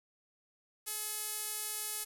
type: tone with band-pass filter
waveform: sawtooth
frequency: 426.6 Hz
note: G#4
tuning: 46 cents sharp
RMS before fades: -39 dBFS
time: 0.86-2.05 s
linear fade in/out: 20 ms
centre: 11000 Hz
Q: 1.8
effects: 10-bit